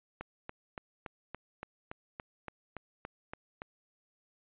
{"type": "click train", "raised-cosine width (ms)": 0.5, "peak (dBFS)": -25, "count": 13, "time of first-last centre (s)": [0.21, 3.619], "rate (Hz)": 3.52, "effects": ["resampled to 8000 Hz"]}